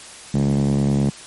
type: tone with band-pass filter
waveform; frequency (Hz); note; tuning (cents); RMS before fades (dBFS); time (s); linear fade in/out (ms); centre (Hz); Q
5% pulse; 69.7; C#2; +10; -18; 0.34-1.1; 5; 170; 4.3
effects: white hiss -39 dBFS RMS until 1.26 s + MP3 48 kbps